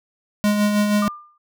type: tone with tremolo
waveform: square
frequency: 207.7 Hz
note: G#3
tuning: in tune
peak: -15 dBFS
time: 0.44-1.08 s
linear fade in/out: 0 ms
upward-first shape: sine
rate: 6.3 Hz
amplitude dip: 40%
type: tone with exponential decay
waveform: sine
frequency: 1199 Hz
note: D6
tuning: 36 cents sharp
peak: -20 dBFS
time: 1.02-1.38 s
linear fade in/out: 5 ms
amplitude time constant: 77 ms
effects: none